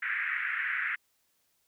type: band-pass noise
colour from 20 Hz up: pink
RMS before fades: -32 dBFS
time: 0.02-0.96 s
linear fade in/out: 10 ms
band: 1500 to 2200 Hz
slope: 48 dB/octave
effects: white hiss -73 dBFS RMS until 1.67 s